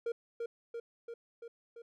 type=tone with echo; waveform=triangle; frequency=466.2 Hz; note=A#4; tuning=in tune; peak=-30 dBFS; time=0.06-0.12 s; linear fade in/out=5 ms; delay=340 ms; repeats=5; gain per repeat=-3 dB; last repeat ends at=1.82 s; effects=none